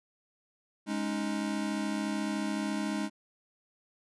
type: chord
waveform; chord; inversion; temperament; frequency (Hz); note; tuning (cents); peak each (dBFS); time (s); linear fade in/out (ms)
square; Ab suspended fourth; none; equal; 207.7 / 277.2 / 311.1; Ab3 / Db4 / Eb4; 0 / 0 / 0; -34 / -38 / -36; 0.86-3.1; 50
effects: resampled to 24000 Hz